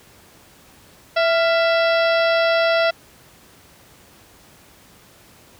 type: harmonic tone with a mistuned harmonic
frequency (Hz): 663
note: E5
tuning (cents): +10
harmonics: 1 / 2 / 3 / 4 / 5 / 6 / 7 / 8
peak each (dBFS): -16 / -22 / -26 / -28 / -30 / -32 / -33 / -34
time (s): 1.16-2.91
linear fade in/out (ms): 10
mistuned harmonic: 2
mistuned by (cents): +81
effects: pink hiss -49 dBFS RMS until 5.59 s + high-pass 60 Hz 12 dB/octave